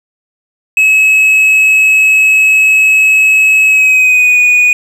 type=tone with pitch glide; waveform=triangle; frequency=2573 to 2468 Hz; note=E7 to D#7; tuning=-43 to -15 cents; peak=-3 dBFS; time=0.77-4.73 s; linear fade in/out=2 ms; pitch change=-72 cents; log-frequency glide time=3.66-4.38 s; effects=7-bit